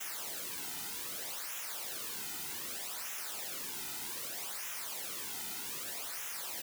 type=noise with flanger; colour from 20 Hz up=white; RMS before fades=-41 dBFS; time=0-6.62 s; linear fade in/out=10 ms; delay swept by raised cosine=0.22 to 1.82 ms; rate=0.64 Hz; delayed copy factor=-0.75; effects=none